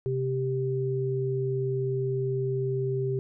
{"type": "tone pair together", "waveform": "sine", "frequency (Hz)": [130.81, 392], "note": ["C3", "G4"], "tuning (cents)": [0, 0], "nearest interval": "octave + perfect fifth", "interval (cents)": 1900, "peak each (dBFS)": -28, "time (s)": [0.06, 3.19], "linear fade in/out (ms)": 0, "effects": []}